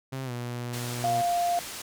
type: tone with pitch glide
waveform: sawtooth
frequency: 132.9 to 121.17 Hz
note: C3 to B2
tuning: +27 to -33 cents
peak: -28 dBFS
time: 0.12-1.22 s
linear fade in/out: 10 ms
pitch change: -160 cents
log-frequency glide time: 0.24-0.32 s
type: low-pass noise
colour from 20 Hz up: white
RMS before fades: -39 dBFS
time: 0.73-1.82 s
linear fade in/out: 5 ms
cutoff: 9300 Hz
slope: 12 dB/octave
type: tone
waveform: sine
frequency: 698.5 Hz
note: F5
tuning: in tune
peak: -23 dBFS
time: 1.04-1.59 s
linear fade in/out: 0 ms
effects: none